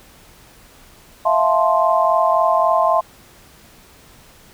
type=chord; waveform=sine; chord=F major seventh; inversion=third; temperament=just; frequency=654.8 / 698.5 / 873.1 / 1047.7 Hz; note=E5 / F5 / A5 / C6; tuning=-12 / 0 / -14 / +2 cents; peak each=-17 / -19 / -21 / -17 dBFS; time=1.25-3.01 s; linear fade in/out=10 ms; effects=pink hiss -47 dBFS RMS until 4.53 s